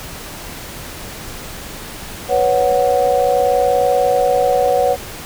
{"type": "chord", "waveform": "sine", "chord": "B suspended second", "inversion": "none", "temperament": "equal", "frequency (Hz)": [493.9, 554.4, 740], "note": ["B4", "C#5", "F#5"], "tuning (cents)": [0, 0, 0], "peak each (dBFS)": -16, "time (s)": [2.28, 4.97], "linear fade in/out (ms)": 50, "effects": ["pink hiss -31 dBFS RMS until 5.25 s"]}